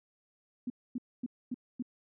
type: tone bursts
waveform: sine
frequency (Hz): 246.9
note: B3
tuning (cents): 0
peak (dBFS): -32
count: 5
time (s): 0.67-1.825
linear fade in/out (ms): 5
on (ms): 31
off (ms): 250
effects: none